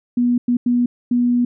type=tone bursts at uneven times; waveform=sine; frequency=243.1 Hz; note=B3; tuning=27 cents flat; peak=-13 dBFS; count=4; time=0.17-0.38 / 0.48-0.57 / 0.66-0.86 / 1.11-1.45 s; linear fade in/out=5 ms; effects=none